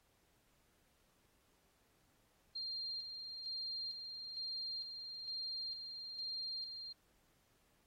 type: tone with tremolo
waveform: sine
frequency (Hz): 4193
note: C8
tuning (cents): +3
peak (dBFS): -40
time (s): 2.55-6.93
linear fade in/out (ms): 10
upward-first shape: square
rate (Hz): 1.1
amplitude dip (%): 45
effects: pink hiss -75 dBFS RMS until 7.86 s + AAC 48 kbps